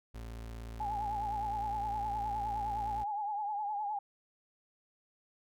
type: tone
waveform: 35% pulse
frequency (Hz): 56.7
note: A#1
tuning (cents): -47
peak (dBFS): -40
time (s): 0.14-3.04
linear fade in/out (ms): 10
type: tone with vibrato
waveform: sine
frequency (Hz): 831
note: G#5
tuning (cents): +1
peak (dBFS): -33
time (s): 0.8-3.99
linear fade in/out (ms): 5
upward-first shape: triangle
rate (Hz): 9.7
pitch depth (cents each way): 81
effects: none